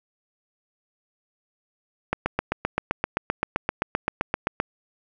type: click train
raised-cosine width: 0.5 ms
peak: -7 dBFS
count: 20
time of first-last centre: 2.13-4.601 s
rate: 7.69 Hz
effects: none